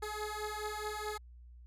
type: beating tone pair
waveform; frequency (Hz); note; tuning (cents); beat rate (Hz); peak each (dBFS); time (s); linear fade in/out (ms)
15% pulse; 421.2 / 425.9; G#4 / G#4; +24 / +44; 4.7; -34 / -34; 0.02-1.18; 10
effects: added 60 Hz sine -51 dBFS peak until 1.66 s + resampled to 32000 Hz